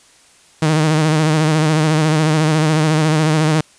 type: tone with vibrato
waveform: sawtooth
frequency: 155.56 Hz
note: D#3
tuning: in tune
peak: -8 dBFS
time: 0.62-3.61 s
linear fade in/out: 5 ms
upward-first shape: sine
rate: 14 Hz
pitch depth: 52 cents each way
effects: white hiss -49 dBFS RMS until 3.78 s + resampled to 22050 Hz